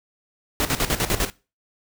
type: noise with tremolo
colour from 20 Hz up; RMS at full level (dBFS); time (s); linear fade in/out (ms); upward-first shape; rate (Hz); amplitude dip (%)
pink; -21; 0.6-1.3; 0; square; 10; 75
effects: noise-tail reverb RT60 0.3 s tail -20 dB re dry